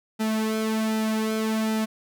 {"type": "tone with flanger", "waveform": "sawtooth", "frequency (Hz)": 219.2, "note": "A3", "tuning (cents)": -6, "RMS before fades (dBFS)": -25, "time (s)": [0.19, 1.86], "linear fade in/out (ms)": 20, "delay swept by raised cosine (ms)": [1.8, 3.5], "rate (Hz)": 1.3, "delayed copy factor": -0.7, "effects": []}